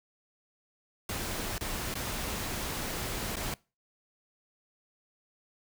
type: noise with dropouts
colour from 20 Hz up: pink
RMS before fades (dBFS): -35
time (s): 1.09-3.54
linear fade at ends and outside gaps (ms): 2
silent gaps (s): 1.581-1.609 / 1.941-1.953 / 3.357-3.367
effects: noise-tail reverb RT60 0.3 s tail -23 dB re dry